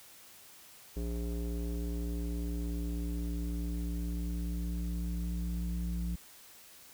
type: tone with low-pass filter sweep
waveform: square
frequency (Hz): 58.27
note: A#1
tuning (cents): 0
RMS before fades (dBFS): -35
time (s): 0.96-6.16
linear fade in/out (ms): 10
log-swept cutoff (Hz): 410 to 190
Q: 2.2
effects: white hiss -55 dBFS RMS until 6.93 s